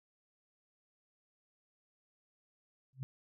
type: tone with exponential growth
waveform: sine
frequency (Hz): 132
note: C3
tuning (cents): +16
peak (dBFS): -33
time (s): 2.93-3.03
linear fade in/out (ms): 0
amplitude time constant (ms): 21
effects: none